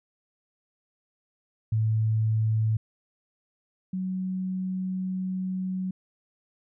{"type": "tone pair in turn", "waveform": "sine", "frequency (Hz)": [110, 186.42], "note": ["A2", "F#3"], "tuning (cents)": [0, 13], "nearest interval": "major sixth", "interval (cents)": 913, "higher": "second", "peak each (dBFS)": [-21, -27], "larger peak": "first", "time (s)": [[1.72, 2.77], [3.93, 5.91]], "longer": "second", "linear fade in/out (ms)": 5, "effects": []}